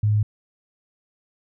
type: tone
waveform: sine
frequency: 105.6 Hz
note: G#2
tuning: 29 cents sharp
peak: -16 dBFS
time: 0.03-0.23 s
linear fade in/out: 5 ms
effects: none